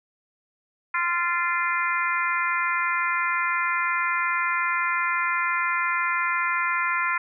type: harmonic tone with a mistuned harmonic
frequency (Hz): 345.7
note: F4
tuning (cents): -18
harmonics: 3 / 4 / 5 / 6 / 7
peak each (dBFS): -27 / -27 / -29 / -28 / -32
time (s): 0.94-7.18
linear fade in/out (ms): 5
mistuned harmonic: 5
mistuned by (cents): +26
effects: none